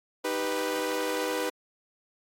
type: chord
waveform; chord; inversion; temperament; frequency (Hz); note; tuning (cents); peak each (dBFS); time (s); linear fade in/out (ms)
sawtooth; Eb augmented; none; equal; 311.1 / 392 / 493.9; Eb4 / G4 / B4; 0 / 0 / 0; -30 / -30 / -26; 0.24-1.5; 10
effects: AAC 64 kbps